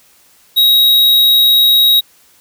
square tone, 3809 Hz, A#7, 37 cents sharp, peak -7 dBFS, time 0.56-2.01 s, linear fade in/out 20 ms, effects white hiss -49 dBFS RMS until 2.4 s

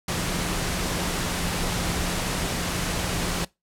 sine tone in noise, 176.2 Hz, F3, 16 cents sharp, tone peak -32 dBFS, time 0.08-3.45 s, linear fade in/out 5 ms, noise pink, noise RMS -27 dBFS, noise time 0.08-3.45 s, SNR -8 dB, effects noise-tail reverb RT60 0.2 s tail -22 dB re dry + low-pass 11000 Hz 12 dB/octave

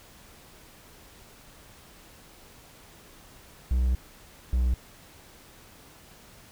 triangle tone pair in turn, 62.5 / 61.93 Hz, B1 / B1, +21 / +5 cents, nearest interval unison, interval 16 cents, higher first, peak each -19 dBFS, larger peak neither, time 3.71-3.95 / 4.53-4.74 s, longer first, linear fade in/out 0 ms, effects pink hiss -52 dBFS RMS until 6.51 s

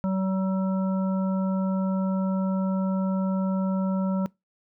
harmonic tone, 190 Hz, F#3, 46 cents sharp, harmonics 1 / 3 / 5 / 7, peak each -23 / -33 / -37 / -40 dBFS, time 0.04-4.26 s, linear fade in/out 0 ms, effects noise-tail reverb RT60 0.2 s tail -23 dB re dry

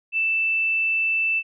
sine tone, 2650 Hz, E7, 9 cents sharp, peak -19 dBFS, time 0.12-1.43 s, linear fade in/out 50 ms, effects none

